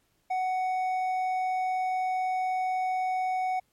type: tone with hard clipping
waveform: sine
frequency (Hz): 744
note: F#5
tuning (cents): +9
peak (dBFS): -27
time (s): 0.3-3.6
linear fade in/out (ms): 10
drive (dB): 5
effects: pink hiss -71 dBFS RMS until 3.72 s + MP3 64 kbps